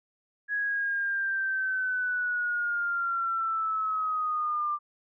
sine linear sweep, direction down, 1671 to 1185 Hz, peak -26 dBFS, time 0.48-4.79 s, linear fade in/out 50 ms, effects none

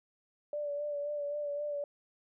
sine tone with vibrato, 583 Hz, D5, 13 cents flat, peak -33 dBFS, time 0.53-1.84 s, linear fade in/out 2 ms, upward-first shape sine, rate 3.8 Hz, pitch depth 29 cents each way, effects none

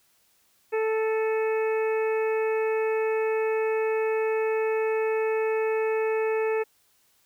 harmonic tone with a mistuned harmonic, 440 Hz, A4, in tune, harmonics 1 / 2 / 3 / 4 / 5 / 6, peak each -23 / -34 / -39 / -38 / -40 / -39 dBFS, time 0.72-6.64 s, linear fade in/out 20 ms, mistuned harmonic 6, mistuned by -42 cents, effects white hiss -65 dBFS RMS until 7.25 s

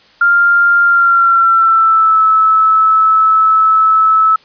sine tone with pitch glide, 1396.9 to 1303.4 Hz, F6 to E6, 0 to -20 cents, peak -6 dBFS, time 0.21-4.36 s, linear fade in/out 5 ms, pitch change -120 cents, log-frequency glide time 0.84-2.22 s, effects white hiss -46 dBFS RMS until 4.44 s + resampled to 11025 Hz

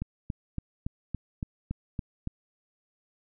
click train, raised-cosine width 5 ms, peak -19 dBFS, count 9, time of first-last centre 0.02-2.274 s, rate 3.55 Hz, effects none

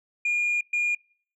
sine tone bursts at uneven times, 2424 Hz, D#7, 46 cents flat, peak -20 dBFS, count 2, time 0.25-0.61 / 0.73-0.95 s, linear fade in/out 5 ms, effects noise-tail reverb RT60 0.5 s tail -26 dB re dry + tanh soft clip ceiling -20 dBFS

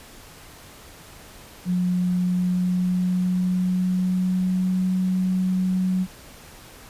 sine tone with pitch glide, 180 to 185.27 Hz, F#3 to F#3, -47 to +3 cents, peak -19 dBFS, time 1.65-6.07 s, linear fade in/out 50 ms, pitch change +50 cents, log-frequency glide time 2.14-4.93 s, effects pink hiss -45 dBFS RMS until 6.89 s + resampled to 32000 Hz

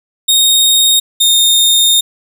sawtooth tone pair in turn, 3716 / 3665 Hz, A#7 / A#7, -6 / -30 cents, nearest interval unison, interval 24 cents, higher first, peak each -4 dBFS, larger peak neither, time 0.28-1 / 1.2-2.01 s, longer second, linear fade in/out 10 ms, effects none

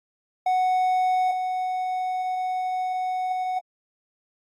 triangle tone with level steps, 740 Hz, F#5, in tune, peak -17 / -22 dBFS, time 0.46-3.59 s, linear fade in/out 5 ms, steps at 1.31 s, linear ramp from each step 2 ms, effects AAC 48 kbps

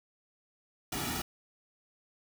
pink noise with comb filter, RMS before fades -35 dBFS, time 0.92-1.22 s, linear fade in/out 5 ms, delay 1.9 ms, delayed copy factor -0.95, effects none

